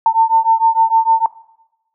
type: beating tone pair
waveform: sine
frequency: 898 / 904.6 Hz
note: A5 / A5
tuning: +35 / +48 cents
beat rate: 6.6 Hz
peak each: -12 dBFS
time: 0.06-1.26 s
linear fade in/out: 2 ms
effects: noise-tail reverb RT60 0.9 s tail -20 dB re dry